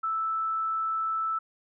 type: tone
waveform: sine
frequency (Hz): 1317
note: E6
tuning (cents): -2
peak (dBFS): -26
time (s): 0.03-1.39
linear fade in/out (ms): 10
effects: none